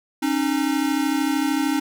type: tone pair together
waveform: square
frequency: 272.7 / 305.9 Hz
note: C#4 / D#4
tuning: -28 / -29 cents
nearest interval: major second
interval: 199 cents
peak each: -23 dBFS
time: 0.22-1.8 s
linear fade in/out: 10 ms
effects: none